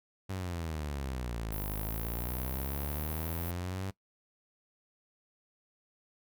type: exponential two-way sweep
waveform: sawtooth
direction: down then up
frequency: 97.6 to 50.5 to 97.6 Hz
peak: -31 dBFS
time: 0.29-3.91 s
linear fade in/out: 10 ms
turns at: 1.64 s
type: band-stop noise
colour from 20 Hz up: white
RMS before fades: -42 dBFS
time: 1.52-3.51 s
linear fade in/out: 0 ms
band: 1000 to 11000 Hz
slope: 48 dB/octave
effects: noise-tail reverb RT60 0.1 s tail -20 dB re dry